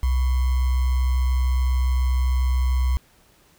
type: tone with sample-and-hold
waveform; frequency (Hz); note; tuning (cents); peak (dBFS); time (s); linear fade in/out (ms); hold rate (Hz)
sine; 63.6; C2; -48; -17; 0.03-2.97; 0; 1050
effects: pink hiss -57 dBFS RMS until 3.58 s